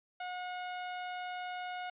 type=tone; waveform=sawtooth; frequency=725 Hz; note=F#5; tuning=35 cents flat; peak=-34 dBFS; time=0.2-1.9 s; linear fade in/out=5 ms; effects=resampled to 8000 Hz